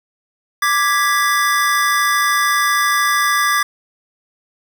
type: chord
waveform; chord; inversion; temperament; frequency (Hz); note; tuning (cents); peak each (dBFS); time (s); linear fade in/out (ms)
square; G# diminished; second; equal; 1174.7 / 1661.2 / 1975.5; D6 / G#6 / B6; 0 / 0 / 0; -17 / -19 / -21; 0.62-3.63; 5
effects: none